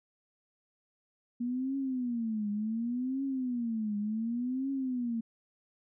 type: tone with vibrato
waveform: sine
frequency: 237.2 Hz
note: A#3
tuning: 30 cents sharp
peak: -30 dBFS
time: 1.4-5.21 s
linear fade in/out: 10 ms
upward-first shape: triangle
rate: 0.68 Hz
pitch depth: 260 cents each way
effects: none